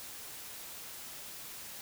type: silence
effects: white hiss -46 dBFS RMS until 1.81 s